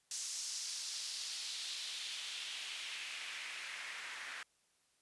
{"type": "noise with band-pass filter sweep", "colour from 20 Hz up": "white", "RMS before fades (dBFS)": -44, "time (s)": [0.11, 4.43], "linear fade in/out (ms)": 2, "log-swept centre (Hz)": [6300, 1700], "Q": 2, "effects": ["white hiss -75 dBFS RMS until 5.01 s", "resampled to 24000 Hz"]}